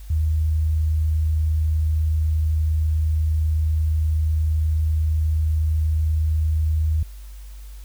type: tone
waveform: sine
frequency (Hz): 78.3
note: D#2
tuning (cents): +11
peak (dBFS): -17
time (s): 0.1-7.03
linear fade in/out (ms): 5
effects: added 50 Hz sine -35 dBFS peak until 7.84 s + white hiss -52 dBFS RMS until 7.84 s

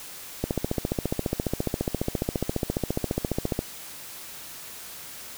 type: click train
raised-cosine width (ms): 2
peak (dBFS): -11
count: 47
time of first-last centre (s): 0.44-3.591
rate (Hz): 14.6
effects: white hiss -41 dBFS RMS until 5.37 s

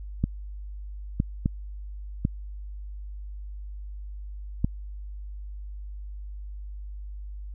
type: clicks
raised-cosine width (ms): 5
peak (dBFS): -10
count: 5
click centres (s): 0.24 / 1.201 / 1.459 / 2.251 / 4.645
effects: added 50 Hz sine -35 dBFS peak until 7.54 s

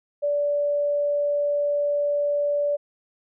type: tone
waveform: sine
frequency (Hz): 580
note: D5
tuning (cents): -22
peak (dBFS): -20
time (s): 0.22-2.77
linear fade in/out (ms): 20
effects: none

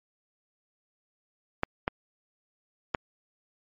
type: clicks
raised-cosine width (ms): 0.5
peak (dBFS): -10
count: 3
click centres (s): 1.634 / 1.879 / 2.948
effects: MP3 32 kbps

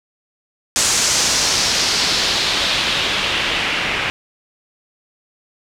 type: noise with low-pass filter sweep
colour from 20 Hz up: white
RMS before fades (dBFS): -18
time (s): 0.76-4.1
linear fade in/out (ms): 0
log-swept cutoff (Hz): 7200 to 2400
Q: 1.9
effects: none

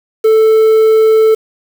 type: tone with quantisation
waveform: triangle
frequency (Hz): 440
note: A4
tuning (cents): 0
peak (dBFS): -3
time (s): 0.24-1.35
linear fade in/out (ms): 10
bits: 5
effects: none

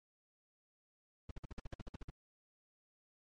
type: noise bursts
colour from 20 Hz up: brown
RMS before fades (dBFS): -43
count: 12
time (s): 1.29-2.102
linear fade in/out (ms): 5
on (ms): 20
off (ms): 52
effects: low-pass 6000 Hz 12 dB/octave + MP3 64 kbps

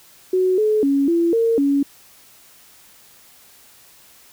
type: tone with pitch steps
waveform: sine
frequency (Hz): 370.8 / 428.8 / 278.2 / 338.3 / 457.7 / 280.8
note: F#4 / A4 / C#4 / E4 / A#4 / C#4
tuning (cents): +4 / -45 / +6 / +45 / -32 / +22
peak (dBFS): -14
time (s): 0.33-1.83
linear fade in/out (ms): 5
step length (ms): 250
effects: white hiss -49 dBFS RMS until 4.32 s

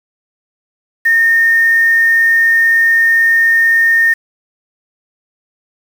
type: tone with quantisation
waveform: sine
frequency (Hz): 1829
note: A#6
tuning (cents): -33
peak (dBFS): -7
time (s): 1.05-4.14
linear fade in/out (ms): 10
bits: 5
effects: none

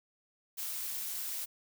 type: noise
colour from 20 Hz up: blue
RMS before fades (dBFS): -38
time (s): 0.57-1.46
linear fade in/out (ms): 20
effects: none

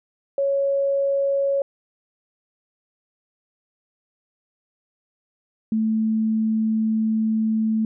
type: tone pair in turn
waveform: sine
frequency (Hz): 554.4 / 220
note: C#5 / A3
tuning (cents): 0 / 0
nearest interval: octave + major third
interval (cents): 1600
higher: first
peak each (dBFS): -18 / -18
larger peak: neither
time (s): 0.38-1.62 / 5.72-7.85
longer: second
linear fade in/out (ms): 2
effects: none

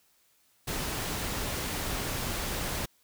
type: noise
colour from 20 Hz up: pink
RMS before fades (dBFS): -33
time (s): 0.67-2.86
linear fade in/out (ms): 10
effects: white hiss -67 dBFS RMS until 3.03 s

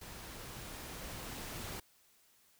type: noise with level ramp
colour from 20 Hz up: pink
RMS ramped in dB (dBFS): -49 to -43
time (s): 0.01-1.8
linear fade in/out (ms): 5
effects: white hiss -68 dBFS RMS until 2.59 s

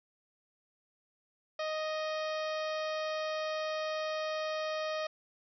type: harmonic tone with a mistuned harmonic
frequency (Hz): 622.3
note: D#5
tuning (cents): 0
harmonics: 1 / 2 / 3 / 4 / 5 / 6 / 7 / 8 / 9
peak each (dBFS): -34 / -40 / -44 / -46 / -48 / -50 / -51 / -52 / -53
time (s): 1.59-5.07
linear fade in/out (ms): 5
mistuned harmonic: 5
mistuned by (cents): +29
effects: none

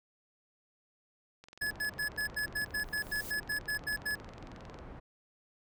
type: click train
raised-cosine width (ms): 0.2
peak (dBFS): -34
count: 75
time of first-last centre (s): 1.44-4.788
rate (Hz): 22.1
type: low-pass noise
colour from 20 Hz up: pink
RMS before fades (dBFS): -48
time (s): 1.61-5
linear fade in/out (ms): 10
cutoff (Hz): 1200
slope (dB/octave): 12
type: tone bursts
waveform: square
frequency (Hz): 1705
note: G#6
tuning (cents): +45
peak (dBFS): -32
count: 14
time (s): 1.61-4.154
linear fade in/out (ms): 10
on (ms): 100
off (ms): 88
type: noise with exponential growth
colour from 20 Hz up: blue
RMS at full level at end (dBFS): -42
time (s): 2.62-3.31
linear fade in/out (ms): 1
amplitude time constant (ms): 150
effects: none

